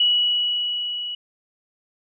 sine tone with level ramp, 2931 Hz, F#7, 17 cents flat, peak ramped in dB -14 to -27 dBFS, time 0-1.15 s, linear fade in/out 5 ms, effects none

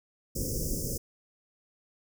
pink band-stop noise, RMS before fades -32 dBFS, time 0.35-0.98 s, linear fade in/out 10 ms, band 560 to 5100 Hz, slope 96 dB/octave, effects none

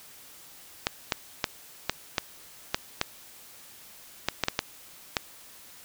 clicks, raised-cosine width 0.2 ms, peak -6 dBFS, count 12, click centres 0.869 / 1.122 / 1.442 / 1.896 / 2.182 / 2.745 / 3.014 / 4.286 / 4.437 / 4.484 / 4.591 / 5.168 s, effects white hiss -50 dBFS RMS until 5.84 s

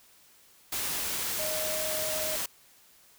sine tone in noise, 622.3 Hz, D#5, in tune, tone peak -34 dBFS, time 1.39-2.36 s, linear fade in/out 5 ms, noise white, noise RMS -32 dBFS, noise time 0.72-2.46 s, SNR -5 dB, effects white hiss -59 dBFS RMS until 3.18 s

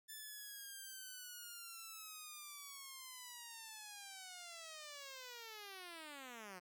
5% pulse linear sweep, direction down, 1763 to 174.61 Hz, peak -39 dBFS, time 0.08-6.6 s, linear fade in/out 20 ms, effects none

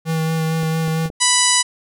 square tone with vibrato, 160.9 Hz, E3, 42 cents flat, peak -18 dBFS, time 0.05-1.1 s, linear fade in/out 50 ms, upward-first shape sine, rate 4.4 Hz, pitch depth 14 cents each way
clicks, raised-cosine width 2 ms, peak -19 dBFS, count 4, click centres 0.632 / 0.88 / 1.058 / 1.101 s
harmonic tone, 987.8 Hz, B5, in tune, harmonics 1 / 2 / 3 / 4 / 5 / 6 / 7 / 8 / 9 / 10, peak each -22 / -22 / -22 / -22 / -22 / -22 / -22 / -22 / -22 / -22 dBFS, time 1.2-1.63 s, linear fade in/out 20 ms
effects none

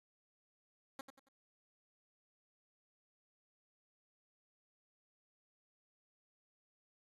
10% pulse tone with echo, 270 Hz, C#4, 45 cents flat, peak -35 dBFS, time 0.99-1.01 s, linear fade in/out 2 ms, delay 92 ms, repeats 3, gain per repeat -9 dB, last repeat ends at 1.286 s, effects resampled to 32000 Hz

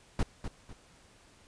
brown noise with echo, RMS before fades -27 dBFS, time 0.19-0.23 s, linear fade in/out 2 ms, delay 250 ms, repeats 2, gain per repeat -9 dB, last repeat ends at 0.73 s, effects pink hiss -60 dBFS RMS until 1.47 s + resampled to 22050 Hz

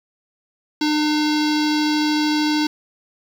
square tone with low-pass filter, 302.2 Hz, D4, 50 cents sharp, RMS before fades -19 dBFS, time 0.81-2.67 s, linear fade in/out 5 ms, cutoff 4700 Hz, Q 3.8, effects 7-bit

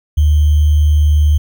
sine tone with sample-and-hold, 75.3 Hz, D2, 44 cents sharp, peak -7 dBFS, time 0.17-1.38 s, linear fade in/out 10 ms, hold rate 3150 Hz, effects none

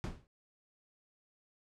brown noise with exponential decay, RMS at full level -33 dBFS, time 0.04-0.27 s, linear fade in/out 0 ms, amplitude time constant 50 ms, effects low-pass 8000 Hz 12 dB/octave

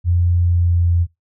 sine tone with pitch glide, 87.31 to 86.11 Hz, F2 to F2, 0 to -24 cents, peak -12 dBFS, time 0.04-1.07 s, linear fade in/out 50 ms, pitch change -24 cents, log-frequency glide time 0.4-0.93 s, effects noise-tail reverb RT60 0.2 s tail -22 dB re dry

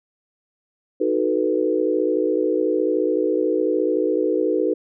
sine chord, B dominant seventh, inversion first, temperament equal, 311.1 / 370 / 440 / 493.9 Hz, D#4 / F#4 / A4 / B4, 0 / 0 / 0 / 0 cents, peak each -23 dBFS, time 1-4.74 s, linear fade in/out 10 ms, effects none

